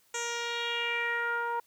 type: tone with low-pass filter sweep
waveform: 10% pulse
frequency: 471.3 Hz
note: A#4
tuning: 19 cents sharp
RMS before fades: -32 dBFS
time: 0.14-1.6 s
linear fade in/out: 5 ms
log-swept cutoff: 7200 to 990 Hz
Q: 3.4
effects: white hiss -66 dBFS RMS until 1.66 s